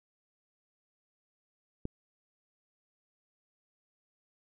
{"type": "click", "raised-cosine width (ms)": 3, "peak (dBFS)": -22, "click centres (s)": 1.854, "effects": []}